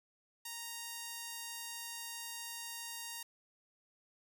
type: tone with band-pass filter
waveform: sawtooth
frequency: 932.3 Hz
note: A#5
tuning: in tune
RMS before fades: -45 dBFS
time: 0.45-3.23 s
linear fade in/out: 5 ms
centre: 11000 Hz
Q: 0.54
effects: none